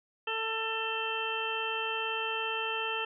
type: harmonic tone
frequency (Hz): 445.6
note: A4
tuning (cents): +22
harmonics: 1 / 2 / 3 / 4 / 6 / 7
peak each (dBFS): -38 / -38 / -38 / -41 / -35 / -38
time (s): 0.27-3.05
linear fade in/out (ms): 5
effects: none